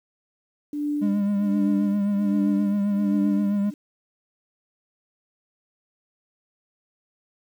sine tone with tremolo, 293.7 Hz, D4, in tune, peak -22 dBFS, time 0.73-3.74 s, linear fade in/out 2 ms, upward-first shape sine, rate 1.3 Hz, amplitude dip 100%
triangle tone with vibrato, 202.9 Hz, G#3, 40 cents flat, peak -18 dBFS, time 1.01-3.71 s, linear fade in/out 20 ms, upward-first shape triangle, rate 7.6 Hz, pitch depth 40 cents each way
effects 9-bit

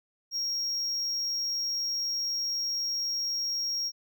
triangle tone, 5588 Hz, F8, in tune, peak -27 dBFS, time 0.31-3.92 s, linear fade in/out 50 ms, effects none

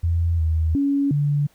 sine tone with pitch steps, 84.3 / 80.2 / 280.6 / 145 Hz, E2 / E2 / C#4 / D3, +39 / -47 / +21 / -22 cents, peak -17 dBFS, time 0.03-1.47 s, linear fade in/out 10 ms, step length 360 ms, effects pink hiss -59 dBFS RMS until 1.54 s

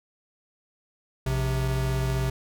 square tone pair together, 58.27 / 130.81 Hz, A#1 / C3, 0 / 0 cents, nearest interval octave + major second, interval 1400 cents, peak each -29 / -26 dBFS, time 1.26-2.3 s, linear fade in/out 5 ms, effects none

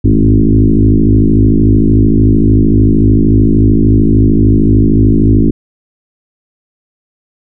sine tone with frequency modulation, 104.8 Hz, G#2, 16 cents sharp, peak -4 dBFS, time 0.04-5.51 s, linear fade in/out 10 ms, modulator 53.3 Hz, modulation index 4.2, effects none

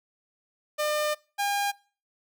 sawtooth tone pair in turn, 602 / 808 Hz, D5 / G#5, +43 / -48 cents, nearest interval perfect fourth, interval 509 cents, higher second, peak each -21 dBFS, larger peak neither, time 0.78-1.15 / 1.38-1.72 s, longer first, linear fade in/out 20 ms, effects noise-tail reverb RT60 0.4 s tail -24 dB re dry

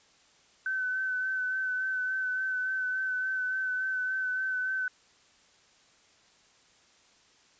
sine tone with vibrato, 1521 Hz, F#6, 47 cents sharp, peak -28 dBFS, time 0.66-4.88 s, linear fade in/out 2 ms, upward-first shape sine, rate 3.5 Hz, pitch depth 21 cents each way, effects white hiss -62 dBFS RMS until 7.59 s + resampled to 16000 Hz

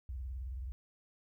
sine tone with vibrato, 63.3 Hz, B1, 43 cents sharp, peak -38 dBFS, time 0.09-0.72 s, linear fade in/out 0 ms, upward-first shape sine, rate 19 Hz, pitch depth 260 cents each way, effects 13-bit

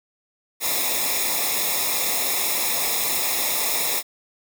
white noise with comb filter, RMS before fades -23 dBFS, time 0.6-4.03 s, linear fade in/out 50 ms, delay 0.66 ms, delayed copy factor -0.85, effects none

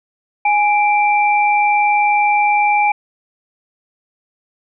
sine tone pair together, 830.5 / 2349 Hz, G#5 / D7, 0 / 0 cents, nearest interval octave + tritone, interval 1800 cents, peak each -12 / -17 dBFS, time 0.45-2.92 s, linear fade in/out 5 ms, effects none

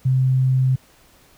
sine tone, 130.3 Hz, C3, 7 cents flat, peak -14 dBFS, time 0.05-0.76 s, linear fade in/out 10 ms, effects pink hiss -53 dBFS RMS until 1.37 s

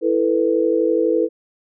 sine chord, E suspended fourth, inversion none, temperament equal with one note detuned, 329.6 / 442 / 493.9 Hz, E4 / A4 / B4, 0 / +8 / 0 cents, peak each -19 dBFS, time 0.01-1.29 s, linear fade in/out 50 ms, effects none

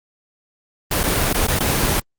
pink noise with dropouts, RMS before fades -18 dBFS, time 0.91-2 s, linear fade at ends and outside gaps 5 ms, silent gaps 1.033-1.037 / 1.33-1.343 / 1.47-1.481 / 1.591-1.603 s, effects Opus 24 kbps

